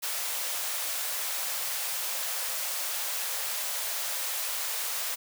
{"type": "high-pass noise", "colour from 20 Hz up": "white", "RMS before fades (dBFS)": -32, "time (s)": [0.02, 5.16], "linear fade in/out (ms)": 20, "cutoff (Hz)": 490, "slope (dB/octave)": 48, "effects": []}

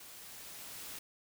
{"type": "noise with level ramp", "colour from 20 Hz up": "white", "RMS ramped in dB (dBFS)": [-52, -45], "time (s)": [0, 0.99], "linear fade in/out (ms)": 5, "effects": []}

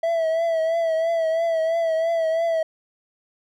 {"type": "tone with vibrato", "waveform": "triangle", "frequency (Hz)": 656, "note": "E5", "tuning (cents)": -9, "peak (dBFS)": -17, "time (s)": [0.03, 2.63], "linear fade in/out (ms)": 5, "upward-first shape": "triangle", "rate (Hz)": 3, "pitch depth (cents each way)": 53, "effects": []}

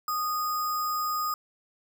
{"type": "tone with sample-and-hold", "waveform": "sine", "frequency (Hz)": 1235, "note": "D#6", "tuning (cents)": -13, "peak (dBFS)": -26, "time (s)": [0.08, 1.34], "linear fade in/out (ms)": 2, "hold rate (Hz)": 6300, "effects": []}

